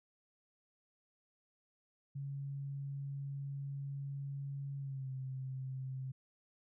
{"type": "tone with pitch glide", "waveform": "sine", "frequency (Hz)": [139.3, 131.63], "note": ["C#3", "C3"], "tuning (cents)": [9, 11], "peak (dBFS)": -39, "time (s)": [2.15, 6.12], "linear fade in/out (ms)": 10, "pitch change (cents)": -98, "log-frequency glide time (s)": [4.78, 5.1], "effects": []}